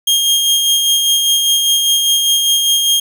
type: tone with tremolo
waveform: sawtooth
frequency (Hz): 3230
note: G#7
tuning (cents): -49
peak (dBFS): -6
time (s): 0.07-3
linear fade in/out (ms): 5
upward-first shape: sine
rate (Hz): 5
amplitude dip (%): 35
effects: none